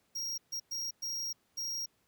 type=tone bursts at uneven times; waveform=square; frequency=5610 Hz; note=F8; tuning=7 cents sharp; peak=-35 dBFS; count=5; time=0.15-0.38 / 0.52-0.6 / 0.71-0.91 / 1.02-1.33 / 1.57-1.86 s; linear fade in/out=10 ms; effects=pink hiss -73 dBFS RMS until 2.07 s + high-pass 80 Hz 12 dB/octave